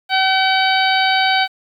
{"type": "harmonic tone", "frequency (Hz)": 762, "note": "G5", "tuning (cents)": -49, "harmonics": [1, 2, 3, 4, 5, 6], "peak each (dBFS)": [-16, -19, -21, -22, -23, -24], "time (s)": [0.09, 1.48], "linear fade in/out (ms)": 50, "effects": ["8-bit"]}